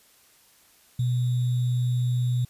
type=tone with sample-and-hold; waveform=sine; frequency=123.47 Hz; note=B2; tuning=in tune; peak=-21 dBFS; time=0.99-2.45 s; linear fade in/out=5 ms; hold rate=3675 Hz; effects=white hiss -58 dBFS RMS until 2.49 s + resampled to 32000 Hz